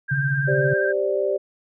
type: tone with vibrato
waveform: sine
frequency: 1581 Hz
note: G6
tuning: 14 cents sharp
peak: -23 dBFS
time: 0.08-0.93 s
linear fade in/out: 20 ms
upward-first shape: sine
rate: 15 Hz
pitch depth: 35 cents each way
type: tone with tremolo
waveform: sine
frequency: 138.59 Hz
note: C#3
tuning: in tune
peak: -18 dBFS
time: 0.11-0.74 s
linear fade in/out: 10 ms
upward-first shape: sine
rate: 15 Hz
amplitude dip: 60%
type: chord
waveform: sine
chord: G suspended fourth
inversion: none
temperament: equal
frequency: 392 / 523.3 / 587.3 Hz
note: G4 / C5 / D5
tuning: 0 / 0 / 0 cents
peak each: -23 / -26 / -23 dBFS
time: 0.47-1.38 s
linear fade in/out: 20 ms
effects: none